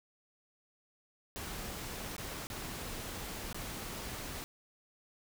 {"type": "noise with dropouts", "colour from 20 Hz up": "pink", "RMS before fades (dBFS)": -42, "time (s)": [1.36, 4.44], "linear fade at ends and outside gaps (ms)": 0, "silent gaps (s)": [[2.165, 2.181], [2.47, 2.501], [3.528, 3.545]], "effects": []}